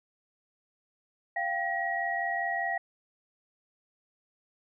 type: tone cluster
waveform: sine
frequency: 693 / 778 / 1904 Hz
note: F5 / G5 / A#6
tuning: -14 / -13 / +36 cents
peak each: -33 / -34 / -31 dBFS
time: 1.36-2.78 s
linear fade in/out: 5 ms
effects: none